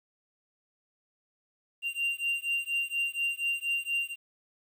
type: beating tone pair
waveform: triangle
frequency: 2775 / 2779.2 Hz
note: F7 / F7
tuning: -12 / -9 cents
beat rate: 4.2 Hz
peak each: -30 dBFS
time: 1.82-4.16 s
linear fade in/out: 50 ms
effects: 10-bit